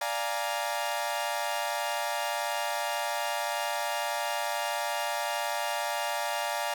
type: chord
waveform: sawtooth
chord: Bb dominant seventh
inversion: first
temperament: equal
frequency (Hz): 587.3 / 698.5 / 830.6 / 932.3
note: D5 / F5 / Ab5 / Bb5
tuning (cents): 0 / 0 / 0 / 0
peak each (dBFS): -31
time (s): 0.01-6.74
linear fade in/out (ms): 5
effects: none